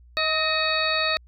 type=harmonic tone with a mistuned harmonic; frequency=633 Hz; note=D#5; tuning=30 cents sharp; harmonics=1 / 2 / 3 / 4 / 6 / 7; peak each=-28 / -28 / -28 / -28 / -28 / -28 dBFS; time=0.17-1.17 s; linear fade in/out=0 ms; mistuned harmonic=3; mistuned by=-42 cents; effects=added 60 Hz sine -48 dBFS peak until 1.27 s